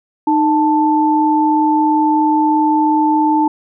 sine tone pair together, 307.9 / 881.5 Hz, D#4 / A5, -18 / +3 cents, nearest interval octave + tritone, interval 1821 cents, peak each -13 dBFS, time 0.27-3.48 s, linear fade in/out 5 ms, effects none

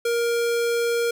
square tone, 469.8 Hz, A#4, 13 cents sharp, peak -21 dBFS, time 0.05-1.11 s, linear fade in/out 5 ms, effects none

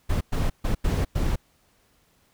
brown noise bursts at uneven times, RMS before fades -23 dBFS, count 5, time 0.09-0.21 / 0.32-0.5 / 0.64-0.75 / 0.84-1.05 / 1.15-1.36 s, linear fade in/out 10 ms, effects pink hiss -64 dBFS RMS until 2.33 s

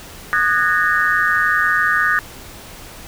sine tone cluster, 1226 / 1477 / 1663 / 1831 Hz, D#6 / F#6 / G#6 / A#6, -26 / -3 / +2 / -32 cents, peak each -19 dBFS, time 0.33-2.19 s, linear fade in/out 0 ms, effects pink hiss -37 dBFS RMS until 3.07 s

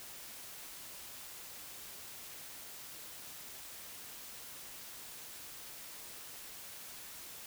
silence, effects white hiss -49 dBFS RMS until 7.46 s

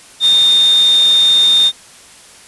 sine tone in noise, 3644 Hz, A#7, 40 cents flat, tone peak -7 dBFS, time 0.2-1.72 s, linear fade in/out 50 ms, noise white, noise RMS -24 dBFS, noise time 0.2-1.72 s, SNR +14 dB, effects white hiss -40 dBFS RMS until 2.47 s + resampled to 24000 Hz

